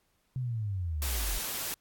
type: linear sweep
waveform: sine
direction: down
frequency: 131.6 to 38.89 Hz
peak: -30 dBFS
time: 0.36-1.38 s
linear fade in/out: 0 ms
type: noise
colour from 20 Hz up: white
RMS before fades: -35 dBFS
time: 1.02-1.74 s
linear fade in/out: 0 ms
effects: pink hiss -73 dBFS RMS until 1.8 s + AAC 64 kbps